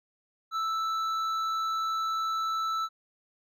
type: tone with hard clipping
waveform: sine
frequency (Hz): 1318.5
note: E6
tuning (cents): 0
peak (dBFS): -29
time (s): 0.51-2.89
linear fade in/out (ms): 50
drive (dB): 7
effects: none